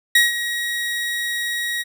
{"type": "tone with ADSR envelope", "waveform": "30% pulse", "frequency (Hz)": 1898, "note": "A#6", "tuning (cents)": 31, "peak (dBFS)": -7, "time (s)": [0.15, 1.84], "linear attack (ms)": 5, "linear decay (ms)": 160, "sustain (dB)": -12, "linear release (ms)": 31, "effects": []}